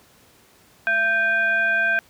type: tone with frequency modulation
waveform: sine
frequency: 1565 Hz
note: G6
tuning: 3 cents flat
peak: -17 dBFS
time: 0.87-1.99 s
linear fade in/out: 0 ms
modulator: 889 Hz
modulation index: 0.61
effects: pink hiss -54 dBFS RMS until 2.09 s + high-pass 80 Hz 12 dB/octave